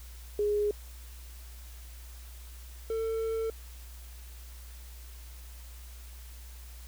sine / triangle tone pair in turn, 415.3 / 448.4 Hz, G#4 / A4, 0 / +33 cents, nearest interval minor second, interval 133 cents, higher second, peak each -25 / -27 dBFS, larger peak first, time 0.39-0.71 / 2.9-3.5 s, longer second, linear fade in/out 2 ms, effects added 60 Hz sine -44 dBFS peak until 6.87 s + white hiss -54 dBFS RMS until 6.87 s

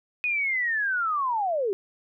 sine linear sweep, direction down, 2503 to 369.1 Hz, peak -23 dBFS, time 0.24-1.73 s, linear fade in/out 0 ms, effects none

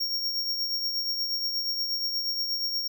square tone with tremolo, 5540 Hz, F8, 15 cents flat, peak -25 dBFS, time 0-2.88 s, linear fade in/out 10 ms, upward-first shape triangle, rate 8.4 Hz, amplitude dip 50%, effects none

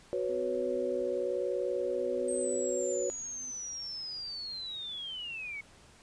sine chord, F# suspended fourth, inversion none, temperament equal, 370 / 493.9 / 554.4 Hz, F#4 / B4 / C#5, 0 / 0 / 0 cents, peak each -34 dBFS, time 0.13-3.1 s, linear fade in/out 0 ms
sine tone with tremolo, 254.1 Hz, B3, 49 cents sharp, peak -39 dBFS, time 0.29-3.51 s, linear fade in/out 5 ms, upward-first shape sine, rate 0.59 Hz, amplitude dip 95%
sine linear sweep, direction down, 8372 to 2192 Hz, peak -37 dBFS, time 2.28-5.61 s, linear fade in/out 5 ms
effects pink hiss -58 dBFS RMS until 6.02 s + resampled to 22050 Hz

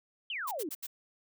sine exponential sweep, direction down, 3231 to 277.2 Hz, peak -34 dBFS, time 0.3-0.69 s, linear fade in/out 2 ms
blue noise bursts, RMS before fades -39 dBFS, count 4, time 0.47-0.869 s, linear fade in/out 10 ms, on 45 ms, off 73 ms
effects none

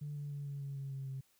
sine tone with pitch steps, 146.83 / 144.89 / 142.98 / 141.09 / 139.23 / 137.39 / 135.58 / 133.79 Hz, D3 / D3 / D3 / C#3 / C#3 / C#3 / C#3 / C3, 0 / -23 / -46 / +31 / +8 / -15 / -38 / +39 cents, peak -38 dBFS, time 0.01-1.21 s, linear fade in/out 10 ms, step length 150 ms, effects tanh soft clip ceiling -35 dBFS + white hiss -72 dBFS RMS until 1.39 s

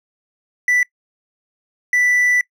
triangle tone bursts at uneven times, 1975.5 Hz, B6, in tune, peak -11 dBFS, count 2, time 0.68-0.83 / 1.93-2.41 s, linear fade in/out 2 ms, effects noise-tail reverb RT60 0.1 s tail -23 dB re dry

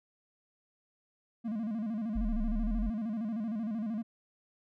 triangle tone with vibrato, 220 Hz, A3, in tune, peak -30 dBFS, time 1.44-4.03 s, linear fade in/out 20 ms, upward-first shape square, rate 13 Hz, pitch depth 96 cents each way
sine exponential two-way sweep, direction down then up, 55.2 to 30.87 to 45.55 Hz, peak -30 dBFS, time 2.15-2.9 s, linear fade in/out 10 ms, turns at 2.35 s
effects none

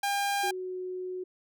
sawtooth tone, 803 Hz, G5, 41 cents sharp, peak -23 dBFS, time 0.03-0.51 s, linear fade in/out 5 ms
sine tone with pitch glide, 370 to 367.4 Hz, F#4 to F#4, 0 to -12 cents, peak -33 dBFS, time 0.43-1.24 s, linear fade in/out 10 ms, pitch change -12 cents, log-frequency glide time 0.58-0.79 s
effects none

